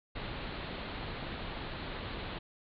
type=low-pass noise; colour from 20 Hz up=pink; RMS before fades=-40 dBFS; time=0.15-2.39 s; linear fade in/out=10 ms; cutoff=4300 Hz; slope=96 dB/octave; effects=MP3 96 kbps